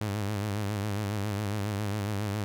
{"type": "tone with vibrato", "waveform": "sawtooth", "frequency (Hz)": 103.1, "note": "G#2", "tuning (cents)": -12, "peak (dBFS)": -25, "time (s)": [0.01, 2.44], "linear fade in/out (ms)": 0, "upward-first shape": "sine", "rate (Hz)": 7.3, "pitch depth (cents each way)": 80, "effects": []}